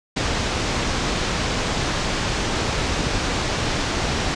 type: low-pass noise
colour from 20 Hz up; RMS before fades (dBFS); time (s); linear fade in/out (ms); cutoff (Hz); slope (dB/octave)
pink; -23; 0.16-4.35; 10; 6600; 24
effects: resampled to 22050 Hz